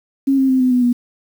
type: tone with pitch steps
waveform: sine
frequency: 272.5 / 266.3 / 260.2 / 254.3 / 248.4 / 242.8 Hz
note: C#4 / C4 / C4 / C4 / B3 / B3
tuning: -29 / +31 / -9 / -49 / +10 / -29 cents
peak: -11 dBFS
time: 0.27-0.93 s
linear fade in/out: 10 ms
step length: 110 ms
effects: 7-bit